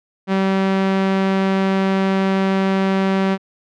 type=tone; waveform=sawtooth; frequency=192.4 Hz; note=G3; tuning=32 cents flat; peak=-11 dBFS; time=0.27-3.38 s; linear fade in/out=50 ms; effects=low-pass 3000 Hz 12 dB/octave